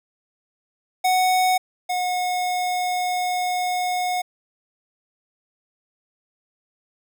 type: tone pair in turn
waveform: square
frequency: 740 / 726 Hz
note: F#5 / F#5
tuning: 0 / -33 cents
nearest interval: unison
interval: 33 cents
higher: first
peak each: -17 / -22 dBFS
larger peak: first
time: 1.04-1.58 / 1.89-4.22 s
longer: second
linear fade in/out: 10 ms
effects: none